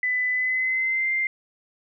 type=tone with pitch glide; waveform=sine; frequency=2000 to 2095 Hz; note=B6 to C7; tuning=+21 to +2 cents; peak=-21 dBFS; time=0.03-1.27 s; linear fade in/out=2 ms; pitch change=+81 cents; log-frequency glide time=0.32-1.12 s; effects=none